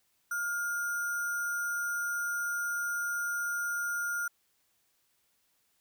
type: tone with sample-and-hold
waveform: sine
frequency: 1417 Hz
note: F6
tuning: 25 cents sharp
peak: -30 dBFS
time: 0.31-4.28 s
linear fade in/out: 5 ms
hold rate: 7350 Hz
effects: white hiss -73 dBFS RMS until 5.8 s